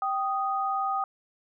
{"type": "tone pair together", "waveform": "sine", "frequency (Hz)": [780, 1242.8], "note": ["G5", "D#6"], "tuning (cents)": [-9, -2], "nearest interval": "minor sixth", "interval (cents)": 807, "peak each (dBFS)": -28, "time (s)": [0.02, 1.04], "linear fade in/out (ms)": 2, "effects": []}